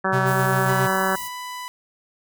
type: harmonic tone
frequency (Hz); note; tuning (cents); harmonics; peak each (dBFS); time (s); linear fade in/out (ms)
190.3; F#3; +49; 1 / 2 / 3 / 4 / 5 / 6 / 7 / 8 / 9; -28 / -28 / -28 / -28 / -28 / -28 / -28 / -28 / -28; 0.04-1.16; 10
type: tone with tremolo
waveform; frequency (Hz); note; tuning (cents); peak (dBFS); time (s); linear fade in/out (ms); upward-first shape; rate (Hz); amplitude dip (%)
square; 129.9; C3; -12; -22; 0.12-0.88; 20; square; 7.4; 25
type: band-stop noise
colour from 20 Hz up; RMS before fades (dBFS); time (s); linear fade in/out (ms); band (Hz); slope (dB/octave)
white; -35; 0.26-1.29; 20; 260 to 6300; 24
type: tone with pitch glide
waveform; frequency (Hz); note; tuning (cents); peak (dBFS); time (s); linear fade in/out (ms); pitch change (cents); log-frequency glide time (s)
sawtooth; 987 to 995; B5 to B5; -1 to +13; -27; 0.69-1.68; 0; +14; 1.2-1.36
effects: none